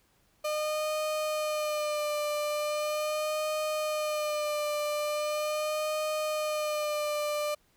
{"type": "tone with vibrato", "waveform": "35% pulse", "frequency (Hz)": 605, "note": "D#5", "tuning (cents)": -49, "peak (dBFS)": -27, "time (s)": [0.44, 7.55], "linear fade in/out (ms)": 10, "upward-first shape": "sine", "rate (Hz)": 0.4, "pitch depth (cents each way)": 30, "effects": ["pink hiss -68 dBFS RMS until 7.76 s"]}